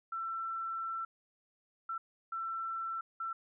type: tone bursts at uneven times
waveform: sine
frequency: 1341 Hz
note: E6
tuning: 29 cents sharp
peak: -35 dBFS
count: 4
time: 0.12-1.05 / 1.89-1.98 / 2.32-3.01 / 3.2-3.33 s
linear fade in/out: 5 ms
effects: none